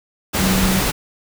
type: tone in noise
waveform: sine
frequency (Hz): 189.3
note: F#3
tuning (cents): +40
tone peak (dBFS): -17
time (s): 0.38-0.81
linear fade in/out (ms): 20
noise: pink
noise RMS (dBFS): -19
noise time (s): 0.33-0.92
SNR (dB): -1
effects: none